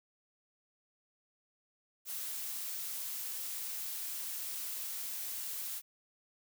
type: noise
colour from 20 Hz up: blue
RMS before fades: -40 dBFS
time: 2.05-5.82 s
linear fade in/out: 50 ms
effects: none